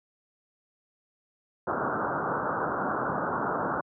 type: low-pass noise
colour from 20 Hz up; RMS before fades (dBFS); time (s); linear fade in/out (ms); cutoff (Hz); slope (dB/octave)
white; -29; 1.67-3.81; 5; 1500; 96
effects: high-pass 150 Hz 12 dB/octave